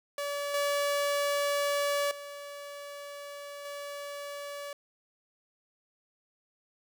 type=tone with level steps; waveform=sawtooth; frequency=573 Hz; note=D5; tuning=43 cents flat; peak=-28 / -23 / -37 / -34 dBFS; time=0.18-4.73 s; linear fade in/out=2 ms; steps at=0.54 / 2.11 / 3.65 s; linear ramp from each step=2 ms; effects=none